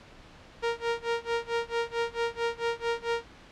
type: tone with tremolo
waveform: sawtooth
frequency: 466.2 Hz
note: A#4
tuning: in tune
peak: -21 dBFS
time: 0.62-3.25 s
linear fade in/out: 20 ms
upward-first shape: sine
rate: 4.5 Hz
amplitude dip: 95%
effects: pink hiss -51 dBFS RMS until 3.51 s + low-pass 4000 Hz 12 dB/octave